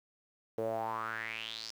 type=tone with band-pass filter sweep; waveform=sawtooth; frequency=111.8 Hz; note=A2; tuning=28 cents sharp; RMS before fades=-38 dBFS; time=0.58-1.71 s; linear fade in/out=0 ms; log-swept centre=470 to 5300 Hz; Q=6.1; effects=10-bit